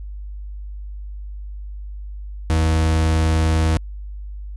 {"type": "tone", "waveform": "40% pulse", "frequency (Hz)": 80, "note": "D#2", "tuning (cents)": 49, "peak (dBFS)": -14, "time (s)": [2.5, 3.77], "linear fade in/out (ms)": 0, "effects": ["added 50 Hz sine -29 dBFS peak until 4.56 s", "resampled to 24000 Hz"]}